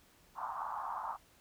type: band-pass noise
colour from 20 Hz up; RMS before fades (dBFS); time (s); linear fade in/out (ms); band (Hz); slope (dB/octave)
pink; -40; 0.35-1.18; 50; 800 to 1200; 48
effects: pink hiss -65 dBFS RMS until 1.4 s